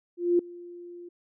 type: tone with ADSR envelope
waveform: sine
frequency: 349.2 Hz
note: F4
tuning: in tune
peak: -17 dBFS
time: 0.17-1.09 s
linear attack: 220 ms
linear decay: 4 ms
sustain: -23 dB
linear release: 9 ms
effects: none